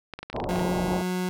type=clicks; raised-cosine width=0.3 ms; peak=-19 dBFS; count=11; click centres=0.137 / 0.19 / 0.23 / 0.3 / 0.33 / 0.364 / 0.401 / 0.441 / 0.51 / 0.559 / 0.595 s
type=low-pass noise; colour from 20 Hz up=white; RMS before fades=-30 dBFS; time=0.34-1.02 s; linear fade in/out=5 ms; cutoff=910 Hz; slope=48 dB/octave
type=tone with pitch glide; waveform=30% pulse; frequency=180 to 182.3 Hz; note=F#3 to F#3; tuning=-47 to -25 cents; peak=-23 dBFS; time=0.49-1.29 s; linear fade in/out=0 ms; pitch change=+22 cents; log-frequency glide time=0.67-1.11 s
effects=none